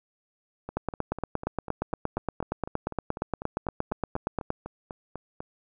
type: two click trains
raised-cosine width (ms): 1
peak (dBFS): -13 / -22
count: 33 / 20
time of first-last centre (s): 0.77-4.504 / 0.69-5.405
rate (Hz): 8.57 / 4.03
effects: none